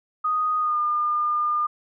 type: tone with pitch glide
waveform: sine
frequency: 1243 to 1208.3 Hz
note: D#6 to D6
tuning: -2 to +49 cents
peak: -20 dBFS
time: 0.24-1.67 s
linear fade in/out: 10 ms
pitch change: -49 cents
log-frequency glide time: 0.59-0.79 s
effects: none